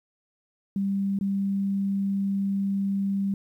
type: tone with dropouts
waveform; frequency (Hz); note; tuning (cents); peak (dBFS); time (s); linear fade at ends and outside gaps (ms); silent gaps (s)
sine; 197; G3; +9; -23; 0.76-3.34; 2; 1.189-1.21
effects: 10-bit